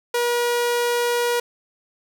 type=tone; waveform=sawtooth; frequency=480 Hz; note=B4; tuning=49 cents flat; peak=-15 dBFS; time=0.14-1.4 s; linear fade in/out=5 ms; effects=none